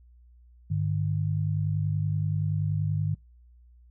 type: tone pair together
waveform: sine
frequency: 101.38 / 151.9 Hz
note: G#2 / D#3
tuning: -41 / -41 cents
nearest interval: perfect fifth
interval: 700 cents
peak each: -27 dBFS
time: 0.7-3.15 s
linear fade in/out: 10 ms
effects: noise-tail reverb RT60 0.2 s tail -26 dB re dry + added 60 Hz sine -52 dBFS peak until 3.9 s